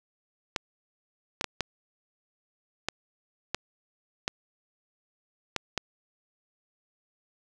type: clicks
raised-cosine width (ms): 0.2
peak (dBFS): -10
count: 9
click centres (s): 0.562 / 1.411 / 1.443 / 1.607 / 2.886 / 3.546 / 4.279 / 5.563 / 5.777
effects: none